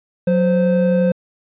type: tone pair together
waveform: triangle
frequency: 183.3 / 518.5 Hz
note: F#3 / C5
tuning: -16 / -16 cents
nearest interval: octave + tritone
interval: 1800 cents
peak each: -13 / -14 dBFS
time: 0.27-1.12 s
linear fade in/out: 5 ms
effects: resampled to 8000 Hz